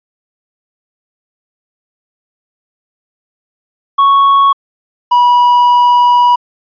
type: tone pair in turn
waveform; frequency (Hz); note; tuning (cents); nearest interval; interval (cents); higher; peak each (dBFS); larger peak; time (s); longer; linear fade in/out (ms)
triangle; 1108.7 / 973.6; C#6 / B5; 0 / -25; major second; 225; first; -3; neither; 3.98-4.53 / 5.11-6.36; second; 10
effects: resampled to 11025 Hz